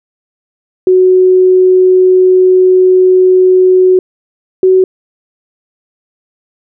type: tone pair in turn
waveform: sine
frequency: 370 / 374.3 Hz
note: F#4 / F#4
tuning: 0 / +20 cents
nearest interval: unison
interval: 20 cents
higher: second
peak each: -3 dBFS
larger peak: neither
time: 0.87-3.99 / 4.63-4.84 s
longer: first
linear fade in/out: 2 ms
effects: none